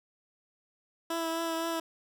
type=tone with vibrato; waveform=15% pulse; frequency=329.6 Hz; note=E4; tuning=in tune; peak=-24 dBFS; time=1.1-1.8 s; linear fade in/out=5 ms; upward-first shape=triangle; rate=3.9 Hz; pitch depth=22 cents each way; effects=none